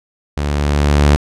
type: tone with level ramp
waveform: sawtooth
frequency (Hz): 72.7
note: D2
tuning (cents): -17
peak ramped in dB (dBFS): -13 to -3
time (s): 0.37-1.16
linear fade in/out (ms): 0
effects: low-pass 8000 Hz 12 dB/octave